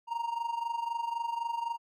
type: tone with amplitude modulation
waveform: triangle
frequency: 932.3 Hz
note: A#5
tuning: in tune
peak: -26 dBFS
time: 0.07-1.78 s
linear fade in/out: 50 ms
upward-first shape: sine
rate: 23.9 Hz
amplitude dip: 75%
effects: none